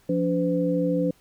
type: tone cluster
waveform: sine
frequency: 174.4 / 287.7 / 507 Hz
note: F3 / D4 / B4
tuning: -2 / -36 / +45 cents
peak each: -25 dBFS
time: 0.09-1.11 s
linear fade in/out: 5 ms
effects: pink hiss -60 dBFS RMS until 1.2 s